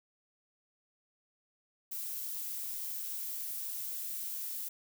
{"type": "noise", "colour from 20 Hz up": "violet", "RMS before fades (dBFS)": -39, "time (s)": [1.91, 4.69], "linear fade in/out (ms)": 10, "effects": []}